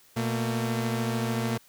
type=tone pair together; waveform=sawtooth; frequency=120 / 226.5 Hz; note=B2 / A#3; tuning=-49 / -50 cents; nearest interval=major seventh; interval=1099 cents; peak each=-25 dBFS; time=0.16-1.58 s; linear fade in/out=10 ms; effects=white hiss -58 dBFS RMS until 1.68 s